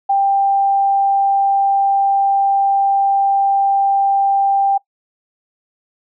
sine tone, 790 Hz, G5, 13 cents sharp, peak -11 dBFS, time 0.09-4.78 s, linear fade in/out 10 ms, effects noise-tail reverb RT60 0.1 s tail -21 dB re dry

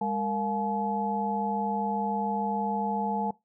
sine tone cluster, 204.3 / 462.3 / 702 / 855 Hz, G#3 / A#4 / F5 / A5, -28 / -14 / +9 / -50 cents, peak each -31 / -35 / -36 / -29 dBFS, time 0.01-3.31 s, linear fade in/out 5 ms, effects noise-tail reverb RT60 0.2 s tail -21 dB re dry

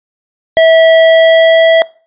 square tone with pitch glide, 651 to 655.1 Hz, E5 to E5, -22 to -11 cents, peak -4 dBFS, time 0.57-1.82 s, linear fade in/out 0 ms, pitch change +11 cents, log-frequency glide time 0.97-1.69 s, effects noise-tail reverb RT60 0.4 s tail -22 dB re dry + resampled to 8000 Hz

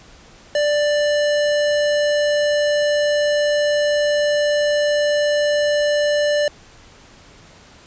square tone, 589 Hz, D5, 5 cents sharp, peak -16 dBFS, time 0.55-6.48 s, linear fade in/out 2 ms, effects pink hiss -46 dBFS RMS until 7.86 s + resampled to 16000 Hz

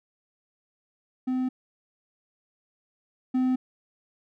triangle tone pair in turn, 256.2 / 256.2 Hz, C4 / C4, -36 / -36 cents, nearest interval unison, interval 0 cents, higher neither, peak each -22 / -19 dBFS, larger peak second, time 1.27-1.49 / 3.34-3.56 s, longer neither, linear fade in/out 10 ms, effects none

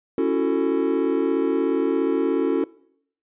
triangle chord, F# minor seventh, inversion second, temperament just, 277.5 / 333 / 370 / 444 Hz, C#4 / E4 / F#4 / A4, +2 / +18 / 0 / +16 cents, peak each -22 dBFS, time 0.18-2.64 s, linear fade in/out 2 ms, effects noise-tail reverb RT60 0.7 s tail -22 dB re dry + resampled to 8000 Hz

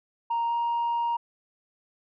sine tone with pitch glide, 932.3 to 939.3 Hz, A#5 to A#5, 0 to +13 cents, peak -22 dBFS, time 0.3-1.17 s, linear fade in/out 10 ms, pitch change +13 cents, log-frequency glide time 0.47-0.53 s, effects tanh soft clip ceiling -22 dBFS

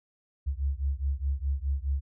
sine beating tone pair, 67 / 71.8 Hz, C2 / D2, +42 / -39 cents, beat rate 4.8 Hz, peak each -29 / -30 dBFS, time 0.46-2.01 s, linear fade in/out 20 ms, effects none

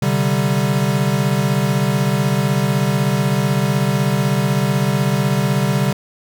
square chord, C suspended second, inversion none, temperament equal with one note detuned, 130.81 / 146.83 / 194.08 Hz, C3 / D3 / G3, 0 / 0 / -17 cents, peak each -20 dBFS, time 0.02-5.93 s, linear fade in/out 5 ms, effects none

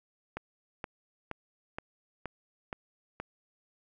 click train, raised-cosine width 0.5 ms, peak -21 dBFS, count 7, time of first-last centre 0.37-3.2 s, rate 2.12 Hz, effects none

